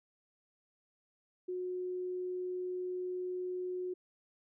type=tone; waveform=sine; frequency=364.1 Hz; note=F#4; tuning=28 cents flat; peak=-35 dBFS; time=1.48-3.94 s; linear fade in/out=10 ms; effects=none